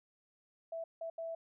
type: tone bursts at uneven times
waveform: sine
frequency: 659.3 Hz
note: E5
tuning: in tune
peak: -38 dBFS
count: 3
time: 0.72-0.84 / 1.01-1.1 / 1.18-1.35 s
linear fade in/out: 5 ms
effects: none